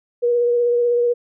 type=tone with vibrato; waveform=sine; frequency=480 Hz; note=B4; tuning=49 cents flat; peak=-14 dBFS; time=0.22-1.14 s; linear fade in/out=20 ms; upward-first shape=triangle; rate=16 Hz; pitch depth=21 cents each way; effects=none